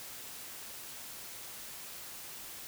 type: silence
effects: white hiss -46 dBFS RMS until 2.67 s